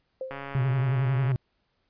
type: tone with exponential decay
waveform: sine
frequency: 523.3 Hz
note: C5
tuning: in tune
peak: -28 dBFS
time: 0.21-0.55 s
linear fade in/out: 2 ms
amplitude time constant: 73 ms
type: click train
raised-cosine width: 0.5 ms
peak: -22 dBFS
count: 141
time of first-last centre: 0.31-1.317 s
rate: 139 Hz
type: tone with vibrato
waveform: triangle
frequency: 129 Hz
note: C3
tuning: 24 cents flat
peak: -20 dBFS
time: 0.55-1.36 s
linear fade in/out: 0 ms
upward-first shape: triangle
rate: 11 Hz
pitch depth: 100 cents each way
effects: pink hiss -73 dBFS RMS until 1.89 s + resampled to 11025 Hz